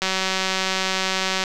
click train, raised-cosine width 0.2 ms, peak -5 dBFS, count 269, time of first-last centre 0.02-1.438 s, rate 189 Hz, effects none

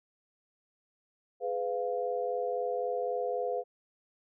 sine chord, F diminished, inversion first, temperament just, 419.1 / 502.9 / 698.5 Hz, Ab4 / Cb5 / F5, +16 / +31 / 0 cents, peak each -36 / -32 / -35 dBFS, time 1.4-3.64 s, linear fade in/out 50 ms, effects none

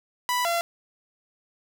sawtooth tone pair in turn, 987.8 / 682.7 Hz, B5 / F5, 0 / -40 cents, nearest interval tritone, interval 640 cents, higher first, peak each -19 dBFS, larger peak neither, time 0.29-0.45 / 0.45-0.61 s, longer neither, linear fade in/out 0 ms, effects none

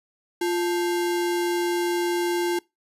sine tone with sample-and-hold, 348.8 Hz, F4, 2 cents flat, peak -21 dBFS, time 0.41-2.59 s, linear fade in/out 5 ms, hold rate 1225 Hz, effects noise-tail reverb RT60 0.2 s tail -23 dB re dry + resampled to 32000 Hz

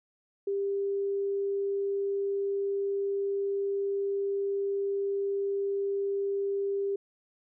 sine tone, 397.3 Hz, G4, 23 cents sharp, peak -27 dBFS, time 0.47-6.96 s, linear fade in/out 5 ms, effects none

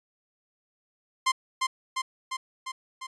sawtooth tone with echo, 1046.5 Hz, C6, in tune, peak -17 dBFS, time 1.26-1.32 s, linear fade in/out 10 ms, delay 350 ms, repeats 5, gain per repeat -3 dB, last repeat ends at 3.07 s, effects resampled to 22050 Hz

